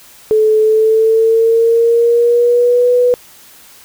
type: tone with pitch glide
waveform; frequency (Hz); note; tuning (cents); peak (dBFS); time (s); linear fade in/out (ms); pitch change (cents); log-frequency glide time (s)
sine; 433.3 to 492; A4 to B4; -27 to -7; -7; 0.31-3.14; 0; +220; 0.6-2.91
effects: white hiss -41 dBFS RMS until 3.84 s